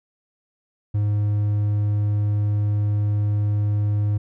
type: tone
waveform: triangle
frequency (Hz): 103.83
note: G#2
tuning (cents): 0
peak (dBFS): -16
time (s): 0.94-4.18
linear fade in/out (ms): 10
effects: none

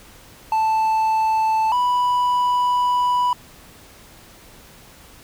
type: tone pair in turn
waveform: triangle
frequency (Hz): 880 / 986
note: A5 / B5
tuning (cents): 0 / -3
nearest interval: major second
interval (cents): 197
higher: second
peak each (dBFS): -14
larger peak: neither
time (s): 0.52-1.72 / 1.72-3.33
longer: second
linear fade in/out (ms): 2
effects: pink hiss -46 dBFS RMS until 5.23 s

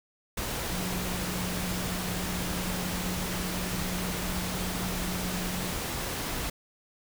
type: tone in noise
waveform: sine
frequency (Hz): 181.3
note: F#3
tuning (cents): -35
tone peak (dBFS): -34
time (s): 0.72-5.73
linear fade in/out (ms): 5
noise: pink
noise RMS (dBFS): -33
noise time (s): 0.37-6.5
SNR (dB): -4
effects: none

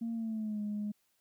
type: tone with pitch glide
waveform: sine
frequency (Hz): 230 to 208.5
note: A#3 to G#3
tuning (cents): -23 to +7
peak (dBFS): -32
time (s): 0.01-0.92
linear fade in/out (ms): 10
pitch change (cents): -170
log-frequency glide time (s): 0.13-0.61
effects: tanh soft clip ceiling -30 dBFS + white hiss -75 dBFS RMS until 1.2 s

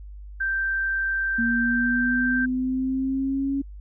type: tone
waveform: sine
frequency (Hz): 1567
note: G6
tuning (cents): -1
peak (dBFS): -22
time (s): 0.4-2.46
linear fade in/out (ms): 10
type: exponential sweep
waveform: sine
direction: up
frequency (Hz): 233.1 to 277.2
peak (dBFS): -22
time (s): 1.38-3.62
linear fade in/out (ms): 10
effects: added 50 Hz sine -37 dBFS peak until 3.8 s

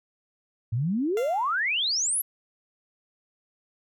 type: exponential sweep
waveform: sine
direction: up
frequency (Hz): 105.1 to 11950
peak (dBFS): -23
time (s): 0.72-2.22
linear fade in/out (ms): 10
type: tone with exponential decay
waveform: 15% pulse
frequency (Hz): 692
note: F5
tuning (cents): -16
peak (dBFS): -26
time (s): 1.17-1.68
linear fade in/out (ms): 1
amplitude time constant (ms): 110
effects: none

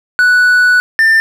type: tone pair in turn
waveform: triangle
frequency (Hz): 1480 / 1790.9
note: F#6 / A6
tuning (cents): 0 / +30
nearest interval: minor third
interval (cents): 330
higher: second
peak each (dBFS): -4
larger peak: neither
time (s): 0.19-0.8 / 0.99-1.2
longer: first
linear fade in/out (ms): 0
effects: none

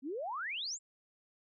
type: exponential sweep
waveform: sine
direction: up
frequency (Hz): 246.9 to 7790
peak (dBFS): -36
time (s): 0.02-0.79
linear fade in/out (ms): 50
effects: none

